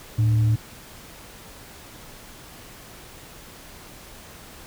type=tone with frequency modulation; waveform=sine; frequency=111.4 Hz; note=A2; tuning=22 cents sharp; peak=-16 dBFS; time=0.18-0.56 s; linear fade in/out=10 ms; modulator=186 Hz; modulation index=0.24; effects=pink hiss -44 dBFS RMS until 4.66 s